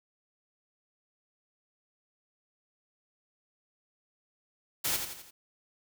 white noise with echo, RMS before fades -30 dBFS, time 4.84-4.97 s, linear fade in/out 10 ms, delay 85 ms, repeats 4, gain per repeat -6 dB, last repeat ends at 5.31 s, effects none

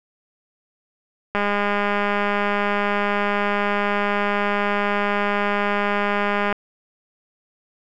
click train, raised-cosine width 0.5 ms, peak -7 dBFS, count 1057, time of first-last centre 1.35-6.526 s, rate 204 Hz, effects none

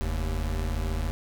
square tone pair together, 43.59 / 77.78 Hz, F1 / D#2, -3 / 0 cents, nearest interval minor seventh, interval 1003 cents, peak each -29 / -31 dBFS, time 0.01-1.11 s, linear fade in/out 0 ms, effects none

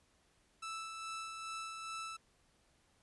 sawtooth tone with tremolo, 1318.5 Hz, E6, in tune, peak -37 dBFS, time 0.62-2.17 s, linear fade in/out 10 ms, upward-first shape sine, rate 2.4 Hz, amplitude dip 35%, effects pink hiss -72 dBFS RMS until 3.02 s + resampled to 24000 Hz

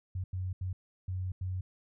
sine tone bursts at uneven times, 92.5 Hz, F#2, in tune, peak -32 dBFS, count 5, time 0.15-0.24 / 0.33-0.53 / 0.61-0.73 / 1.08-1.32 / 1.41-1.61 s, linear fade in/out 5 ms, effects none

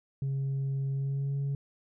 sine tone with pitch glide, 136.4 to 139.43 Hz, C#3 to C#3, -28 to +10 cents, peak -26 dBFS, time 0.22-1.55 s, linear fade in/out 2 ms, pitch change +38 cents, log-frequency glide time 0.92-1.36 s, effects tanh soft clip ceiling -27 dBFS

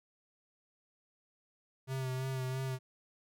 square tone with vibrato, 130.81 Hz, C3, in tune, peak -35 dBFS, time 1.87-2.79 s, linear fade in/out 50 ms, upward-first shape sine, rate 3 Hz, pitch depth 29 cents each way, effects none

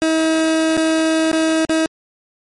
30% pulse tone with dropouts, 320 Hz, D#4, 49 cents sharp, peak -11 dBFS, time 0.02-1.86 s, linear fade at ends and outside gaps 0 ms, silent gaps 0.768-0.776 / 1.315-1.33 / 1.651-1.695 s, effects MP3 48 kbps

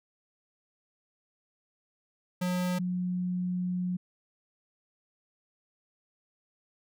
square / sine tone pair in turn, 180.4 / 180.4 Hz, F#3 / F#3, -44 / -44 cents, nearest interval unison, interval 0 cents, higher neither, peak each -28 dBFS, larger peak neither, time 2.41-2.79 / 2.79-3.97 s, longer second, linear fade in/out 10 ms, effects none

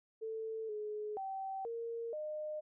sine tone with pitch steps, 443.7 / 422.9 / 772 / 462.9 / 610 Hz, A4 / G#4 / G5 / A#4 / D#5, +14 / +31 / -27 / -12 / -34 cents, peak -38 dBFS, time 0.21-2.61 s, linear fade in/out 20 ms, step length 480 ms, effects none

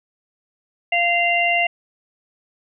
harmonic tone, 693 Hz, F5, 14 cents flat, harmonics 1 / 3 / 4, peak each -20 / -20 / -20 dBFS, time 0.92-1.67 s, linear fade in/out 5 ms, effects none

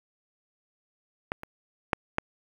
clicks, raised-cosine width 0.5 ms, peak -13 / -23 / -7 / -9 dBFS, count 4, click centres 1.319 / 1.434 / 1.932 / 2.184 s, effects 7-bit

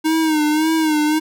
square tone with vibrato, 311.1 Hz, D#4, in tune, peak -15 dBFS, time 0.04-1.2 s, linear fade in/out 20 ms, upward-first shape sine, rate 1.8 Hz, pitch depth 62 cents each way, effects none

